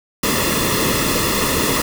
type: noise with comb filter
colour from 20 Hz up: pink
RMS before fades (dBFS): -18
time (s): 0.23-1.82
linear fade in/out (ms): 5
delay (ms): 1.3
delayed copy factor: -0.7
effects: none